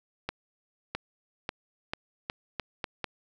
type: accelerating click train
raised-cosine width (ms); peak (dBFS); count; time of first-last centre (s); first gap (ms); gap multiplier
0.3; -15; 8; 0.29-3.043; 660; 0.82
effects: none